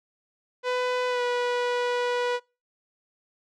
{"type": "tone with pitch glide", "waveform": "sawtooth", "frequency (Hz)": [499.5, 488.9], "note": ["B4", "B4"], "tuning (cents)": [20, -18], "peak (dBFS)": -20, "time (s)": [0.63, 2.4], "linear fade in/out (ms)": 50, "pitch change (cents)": -38, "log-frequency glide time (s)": [1.08, 1.22], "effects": ["noise-tail reverb RT60 0.3 s tail -25 dB re dry", "low-pass 4000 Hz 12 dB/octave"]}